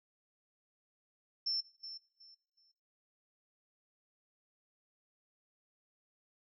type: tone with echo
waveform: sine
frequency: 5360 Hz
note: E8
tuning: 28 cents sharp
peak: -31 dBFS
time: 1.46-1.61 s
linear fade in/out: 10 ms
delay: 370 ms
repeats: 3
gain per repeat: -12 dB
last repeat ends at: 2.72 s
effects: noise-tail reverb RT60 0.9 s tail -21 dB re dry